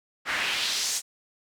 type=noise with band-pass filter sweep; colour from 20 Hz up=pink; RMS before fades=-28 dBFS; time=0.25-1.02 s; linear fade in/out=50 ms; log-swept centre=1600 to 7700 Hz; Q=1.8; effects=none